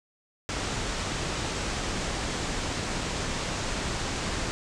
pink low-pass noise, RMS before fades -31 dBFS, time 0.49-4.51 s, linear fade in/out 0 ms, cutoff 8300 Hz, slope 48 dB/octave, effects none

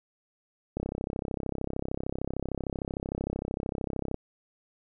click train, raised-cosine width 2 ms, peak -18 dBFS, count 113, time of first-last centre 0.77-4.143 s, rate 33.2 Hz, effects none

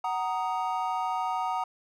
triangle chord, D# minor, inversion first, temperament just, 746.7 / 933.4 / 1244.5 Hz, F#5 / A#5 / D#6, +16 / +2 / 0 cents, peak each -29 / -29 / -32 dBFS, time 0.04-1.64 s, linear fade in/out 5 ms, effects none

